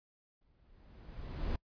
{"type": "noise with exponential growth", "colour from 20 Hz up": "brown", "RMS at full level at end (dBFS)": -33, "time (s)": [0.41, 1.56], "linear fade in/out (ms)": 5, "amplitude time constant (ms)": 250, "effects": ["noise-tail reverb RT60 0.1 s tail -26 dB re dry", "resampled to 11025 Hz"]}